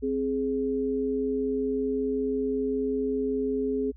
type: tone pair together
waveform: sine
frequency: 263.4 / 418.1 Hz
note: C4 / G#4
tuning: +12 / +12 cents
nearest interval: minor sixth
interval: 800 cents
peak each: -28 / -27 dBFS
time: 0.02-3.92 s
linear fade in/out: 20 ms
effects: added 60 Hz sine -45 dBFS peak until 3.96 s